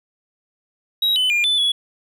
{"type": "tone with pitch steps", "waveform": "triangle", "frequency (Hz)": [3836, 3020, 2408, 3501, 3381], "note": ["A#7", "F#7", "D7", "A7", "G#7"], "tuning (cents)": [49, 35, 43, -9, 30], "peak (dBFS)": -14, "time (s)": [1.02, 1.72], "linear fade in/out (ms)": 5, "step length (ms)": 140, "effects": []}